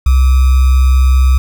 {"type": "tone with sample-and-hold", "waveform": "sine", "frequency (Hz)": 65, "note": "C2", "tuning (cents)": -11, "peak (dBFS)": -5, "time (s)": [0.06, 1.38], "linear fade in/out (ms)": 5, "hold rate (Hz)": 1225, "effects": []}